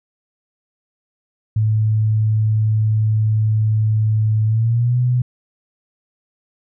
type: tone with pitch glide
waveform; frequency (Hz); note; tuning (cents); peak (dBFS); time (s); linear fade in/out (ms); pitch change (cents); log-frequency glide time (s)
sine; 108.6 to 124.03; A2 to B2; -22 to +8; -13; 1.56-5.22; 5; +230; 4.46-4.98
effects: none